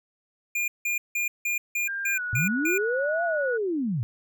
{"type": "tone bursts", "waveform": "square", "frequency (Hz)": 2413, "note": "D7", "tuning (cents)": 46, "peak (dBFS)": -25, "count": 8, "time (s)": [0.55, 2.78], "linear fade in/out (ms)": 5, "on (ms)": 130, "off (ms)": 170}
{"type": "tone with pitch glide", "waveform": "sine", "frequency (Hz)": [1596, 1463.5], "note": ["G6", "F#6"], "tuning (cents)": [31, -19], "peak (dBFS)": -28, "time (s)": [1.87, 3.58], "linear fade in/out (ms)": 20, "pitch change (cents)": -150, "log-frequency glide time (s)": [2.13, 2.21]}
{"type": "linear two-way sweep", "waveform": "sine", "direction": "up then down", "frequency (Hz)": [102.5, 698.5, 102.5], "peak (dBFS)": -24, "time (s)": [2.33, 4.03], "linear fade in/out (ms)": 0, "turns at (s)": 3.24}
{"effects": []}